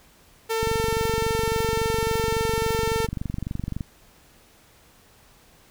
sawtooth tone, 449.1 Hz, A4, 35 cents sharp, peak -19 dBFS, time 0.49-3.07 s, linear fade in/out 20 ms
click train, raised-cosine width 5 ms, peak -16 dBFS, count 76, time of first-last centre 0.63-3.808 s, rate 23.6 Hz
effects pink hiss -55 dBFS RMS until 5.7 s

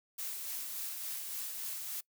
blue noise with tremolo, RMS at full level -39 dBFS, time 0.18-2.01 s, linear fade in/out 10 ms, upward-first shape sine, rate 3.5 Hz, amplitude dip 30%, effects noise-tail reverb RT60 0.1 s tail -23 dB re dry

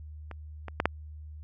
clicks, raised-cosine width 0.5 ms, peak -26 / -23 / -10 / -7 dBFS, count 4, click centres 0.313 / 0.683 / 0.801 / 0.856 s, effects added 76 Hz sine -41 dBFS peak until 1.43 s

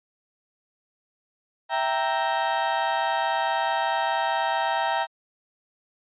35% pulse chord, E diminished, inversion none, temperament equal, 659.3 / 784 / 932.3 Hz, E5 / G5 / Bb5, 0 / 0 / 0 cents, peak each -27 / -25 / -24 dBFS, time 1.69-5.07 s, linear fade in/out 50 ms, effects resampled to 8000 Hz

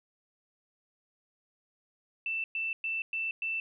sine tone bursts, 2664 Hz, E7, 18 cents sharp, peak -30 dBFS, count 5, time 2.26-3.6 s, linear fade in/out 2 ms, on 180 ms, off 110 ms, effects none

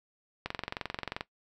click train, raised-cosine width 0.3 ms, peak -17 dBFS, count 18, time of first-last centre 0.46-1.209 s, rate 22.7 Hz, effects noise-tail reverb RT60 0.1 s tail -17 dB re dry

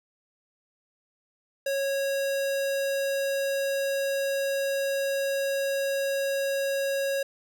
square tone, 550 Hz, C#5, 14 cents flat, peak -26 dBFS, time 1.66-7.23 s, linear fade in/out 5 ms, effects none

